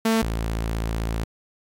sawtooth tone pair in turn, 224.1 / 55.73 Hz, A3 / A1, +32 / +23 cents, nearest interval 2 octaves, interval 2409 cents, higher first, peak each -14 / -20 dBFS, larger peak first, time 0.05-0.22 / 0.22-1.24 s, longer second, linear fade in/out 5 ms, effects AAC 64 kbps

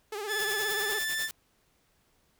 sawtooth tone with vibrato, 415.3 Hz, G#4, in tune, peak -30 dBFS, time 0.12-0.99 s, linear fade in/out 5 ms, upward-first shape triangle, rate 17 Hz, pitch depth 110 cents each way
sawtooth tone with pitch glide, 1729 to 1766.3 Hz, A6 to A6, -31 to +6 cents, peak -26 dBFS, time 0.27-1.3 s, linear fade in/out 50 ms, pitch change +37 cents, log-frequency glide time 0.55-1.19 s
white noise with tremolo, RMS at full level -37 dBFS, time 0.39-1.31 s, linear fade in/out 0 ms, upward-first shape sine, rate 10 Hz, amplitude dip 80%
effects pink hiss -69 dBFS RMS until 2.39 s

